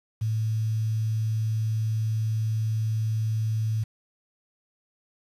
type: tone with quantisation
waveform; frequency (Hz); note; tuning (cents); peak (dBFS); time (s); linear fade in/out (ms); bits
sine; 110; A2; 0; -23; 0.21-3.84; 10; 8
effects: resampled to 32000 Hz